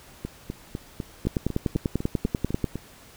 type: two click trains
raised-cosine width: 3 ms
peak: -17 / -10 dBFS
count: 11 / 15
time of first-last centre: 0.25-2.756 / 1.27-2.643 s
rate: 3.99 / 10.2 Hz
effects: pink hiss -50 dBFS RMS until 3.16 s